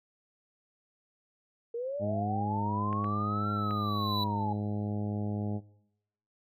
sine linear two-way sweep, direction up then down, 456.1 to 1367 to 822 Hz, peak -32 dBFS, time 1.74-4.53 s, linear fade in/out 5 ms, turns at 3.51 s
harmonic tone, 103.83 Hz, G#2, in tune, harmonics 1 / 2 / 3 / 4 / 5 / 6 / 7 / 8, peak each -34 / -34 / -42 / -44 / -48 / -47 / -48 / -51 dBFS, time 1.99-5.61 s, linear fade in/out 50 ms
clicks, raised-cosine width 0.5 ms, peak -28 dBFS, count 3, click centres 2.929 / 3.044 / 3.709 s
triangle tone with exponential growth, 3951 Hz, B7, in tune, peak -29 dBFS, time 3.04-4.24 s, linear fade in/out 5 ms, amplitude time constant 260 ms
effects noise-tail reverb RT60 0.9 s tail -22 dB re dry

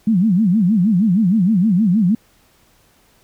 sine tone with vibrato, 198.1 Hz, G3, 18 cents sharp, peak -11 dBFS, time 0.07-2.15 s, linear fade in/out 5 ms, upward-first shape sine, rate 6.4 Hz, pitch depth 250 cents each way, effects pink hiss -55 dBFS RMS until 3.23 s

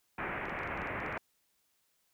white low-pass noise, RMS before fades -38 dBFS, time 0.18-1.18 s, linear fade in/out 5 ms, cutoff 2300 Hz, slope 48 dB/octave
clicks, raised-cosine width 0.2 ms, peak -36 dBFS, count 12, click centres 0.455 / 0.496 / 0.591 / 0.634 / 0.675 / 0.775 / 0.818 / 0.873 / 1.003 / 1.063 / 1.126 / 1.175 s
effects white hiss -75 dBFS RMS until 2.13 s

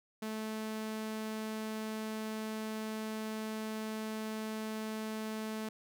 sawtooth tone, 218 Hz, A3, 16 cents flat, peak -33 dBFS, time 0.22-5.69 s, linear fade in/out 5 ms, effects none

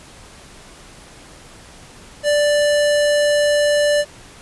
square tone, 587.3 Hz, D5, in tune, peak -14 dBFS, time 2.23-4.05 s, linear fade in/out 50 ms, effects pink hiss -42 dBFS RMS until 4.41 s + resampled to 24000 Hz

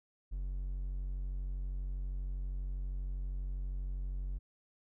triangle tone, 46.25 Hz, F#1, in tune, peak -33 dBFS, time 0.31-4.39 s, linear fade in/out 20 ms, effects none

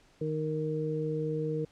harmonic tone, 155.1 Hz, D#3, 5 cents flat, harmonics 1 / 2 / 3, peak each -33 / -37 / -32 dBFS, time 0.21-1.65 s, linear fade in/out 5 ms, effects pink hiss -63 dBFS RMS until 1.71 s + low-pass 7000 Hz 12 dB/octave

